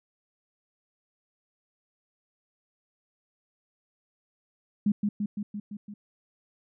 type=tone with echo; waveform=sine; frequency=206.6 Hz; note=G#3; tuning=9 cents flat; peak=-20 dBFS; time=4.86-4.92 s; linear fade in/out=5 ms; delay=170 ms; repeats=6; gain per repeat=-3 dB; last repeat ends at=5.94 s; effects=none